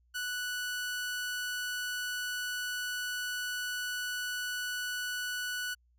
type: tone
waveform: sawtooth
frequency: 1480 Hz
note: F#6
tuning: in tune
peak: -30 dBFS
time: 0.14-5.75 s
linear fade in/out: 20 ms
effects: added 60 Hz sine -65 dBFS peak until 5.98 s